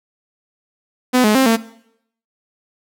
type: tone with pitch steps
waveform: sawtooth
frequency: 252 / 212.4 / 264.7 / 226.7 Hz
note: B3 / G#3 / C4 / A#3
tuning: +35 / +39 / +20 / -48 cents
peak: -7 dBFS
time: 1.13-1.57 s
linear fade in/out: 20 ms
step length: 110 ms
effects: noise-tail reverb RT60 0.7 s tail -18 dB re dry